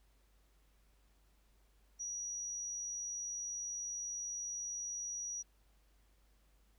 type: tone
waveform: sine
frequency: 5800 Hz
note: F#8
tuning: 35 cents flat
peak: -39 dBFS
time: 1.99-5.43 s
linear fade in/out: 20 ms
effects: added 50 Hz sine -67 dBFS peak until 6.78 s + pink hiss -75 dBFS RMS until 6.78 s